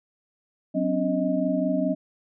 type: tone cluster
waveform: sine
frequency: 185.9 / 258.7 / 283.5 / 626 Hz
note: F#3 / C4 / C#4 / D#5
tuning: +8 / -19 / +39 / +10 cents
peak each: -28 / -26 / -27 / -27 dBFS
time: 0.74-1.95 s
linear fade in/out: 20 ms
effects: none